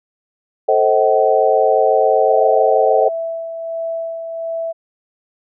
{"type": "chord", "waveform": "sine", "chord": "A diminished seventh", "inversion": "none", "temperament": "just", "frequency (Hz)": [440, 528, 633.6, 760.3], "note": ["A4", "C5", "Eb5", "Gb5"], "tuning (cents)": [0, 16, 31, 47], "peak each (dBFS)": -16, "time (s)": [0.68, 3.09], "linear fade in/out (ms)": 10}
{"type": "tone with tremolo", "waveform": "sine", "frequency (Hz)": 660, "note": "E5", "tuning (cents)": 2, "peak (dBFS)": -19, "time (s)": [2.28, 4.73], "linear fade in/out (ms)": 20, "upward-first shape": "sine", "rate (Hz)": 1.4, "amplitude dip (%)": 45}
{"effects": []}